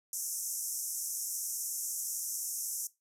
pink band-pass noise, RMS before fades -37 dBFS, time 0.13-2.87 s, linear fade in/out 2 ms, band 5600 to 14000 Hz, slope 96 dB/octave, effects noise-tail reverb RT60 0.2 s tail -18 dB re dry

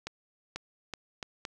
accelerating click train, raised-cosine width 0.2 ms, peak -19 dBFS, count 5, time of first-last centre 0.07-1.452 s, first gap 490 ms, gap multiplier 0.77, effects none

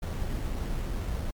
brown noise with sample-and-hold, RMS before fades -31 dBFS, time 0.02-1.31 s, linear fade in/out 10 ms, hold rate 4900 Hz, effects MP3 96 kbps

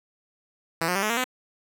5% pulse tone with pitch steps, 164.81 / 179.73 / 195.99 / 213.7 / 233.1 / 254.2 Hz, E3 / F3 / G3 / G#3 / A#3 / C4, 0 / +50 / 0 / +50 / 0 / -50 cents, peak -12 dBFS, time 0.81-1.242 s, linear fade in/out 5 ms, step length 72 ms, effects none

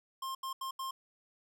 square tone bursts at uneven times, 1061 Hz, C6, 24 cents sharp, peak -37 dBFS, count 4, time 0.22-0.35 / 0.43-0.53 / 0.61-0.71 / 0.79-0.91 s, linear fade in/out 5 ms, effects none

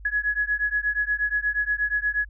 sine beating tone pair, 1679 / 1687.4 Hz, G#6 / G#6, +18 / +27 cents, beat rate 8.4 Hz, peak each -25 dBFS, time 0.05-2.25 s, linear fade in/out 5 ms, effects added 50 Hz sine -40 dBFS peak until 2.29 s

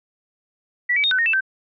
sine tone with pitch steps, 1954 / 2289 / 3702 / 1512 / 1852 / 2647 / 1552 Hz, B6 / D7 / A#7 / F#6 / A#6 / E7 / G6, -19 / -45 / -13 / +37 / -12 / +7 / -18 cents, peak -16 dBFS, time 0.89-1.408 s, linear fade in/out 10 ms, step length 74 ms, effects none

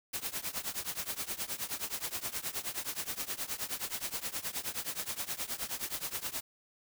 white noise with tremolo, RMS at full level -34 dBFS, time 0.13-6.41 s, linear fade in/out 10 ms, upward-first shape triangle, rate 9.5 Hz, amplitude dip 95%, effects none

